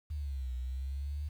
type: exponential two-way sweep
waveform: sine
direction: down then up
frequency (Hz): 76.3 to 61.74 to 74.9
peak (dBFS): -34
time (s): 0.1-1.29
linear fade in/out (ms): 10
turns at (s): 0.54
effects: 10-bit